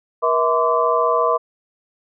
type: tone cluster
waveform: sine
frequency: 478.7 / 647 / 1025 / 1159 Hz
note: A#4 / E5 / C6 / D6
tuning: +46 / -32 / -36 / -23 cents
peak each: -20 dBFS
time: 0.22-1.38 s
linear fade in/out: 20 ms
effects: none